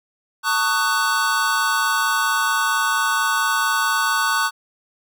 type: chord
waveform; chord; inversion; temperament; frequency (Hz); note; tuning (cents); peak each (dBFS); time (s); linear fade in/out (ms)
square; D# half-diminished seventh; second; just; 896 / 1120.1 / 1244.5 / 1493.4; A5 / C#6 / D#6 / F#6; +31 / +18 / 0 / +16; -26 / -23 / -26 / -22; 0.43-4.51; 50
effects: none